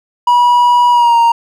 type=tone with pitch glide; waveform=triangle; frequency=970 to 931.6 Hz; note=B5 to A#5; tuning=-31 to -1 cents; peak=-4 dBFS; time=0.27-1.32 s; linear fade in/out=5 ms; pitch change=-70 cents; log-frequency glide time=0.91-1.17 s; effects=none